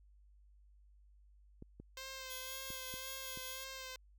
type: clicks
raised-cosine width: 3 ms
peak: -37 dBFS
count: 5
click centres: 1.624 / 1.8 / 2.704 / 2.94 / 3.374 s
type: tone with vibrato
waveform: 5% pulse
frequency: 523.3 Hz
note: C5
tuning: in tune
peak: -34 dBFS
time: 1.97-3.96 s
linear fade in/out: 2 ms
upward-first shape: sine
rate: 1.9 Hz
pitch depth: 25 cents each way
type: tone with tremolo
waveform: 5% pulse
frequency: 3324 Hz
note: G#7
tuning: 1 cent sharp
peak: -37 dBFS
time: 2.29-3.65 s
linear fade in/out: 20 ms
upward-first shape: sine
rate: 5.2 Hz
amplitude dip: 35%
effects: added 50 Hz sine -61 dBFS peak until 4.18 s